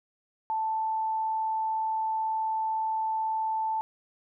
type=tone; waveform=sine; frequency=881 Hz; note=A5; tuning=2 cents sharp; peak=-26 dBFS; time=0.5-3.81 s; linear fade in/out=0 ms; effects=none